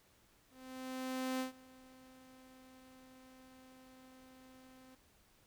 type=tone with ADSR envelope; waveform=sawtooth; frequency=258.9 Hz; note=C4; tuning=18 cents flat; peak=-31 dBFS; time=0.5-4.95 s; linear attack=900 ms; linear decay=120 ms; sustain=-23 dB; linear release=4 ms; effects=pink hiss -69 dBFS RMS until 5.46 s